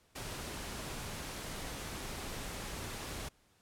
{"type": "noise", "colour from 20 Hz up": "pink", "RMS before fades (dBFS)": -42, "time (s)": [0.15, 3.29], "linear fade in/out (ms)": 10, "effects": ["pink hiss -69 dBFS RMS until 3.61 s", "low-pass 12000 Hz 12 dB/octave"]}